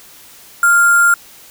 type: tone with sample-and-hold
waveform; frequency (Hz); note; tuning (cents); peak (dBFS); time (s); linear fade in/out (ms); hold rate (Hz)
sine; 1396.9; F6; 0; -7; 0.63-1.14; 2; 8820
effects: white hiss -41 dBFS RMS until 1.5 s